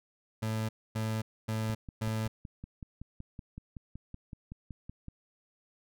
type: tone bursts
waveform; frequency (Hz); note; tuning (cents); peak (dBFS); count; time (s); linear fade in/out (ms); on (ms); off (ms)
30% pulse; 110.1; A2; +2; -28; 4; 0.42-2.28; 10; 270; 260
type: click train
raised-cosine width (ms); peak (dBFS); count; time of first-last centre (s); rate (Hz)
5; -30; 19; 1.7-5.083; 5.32
effects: none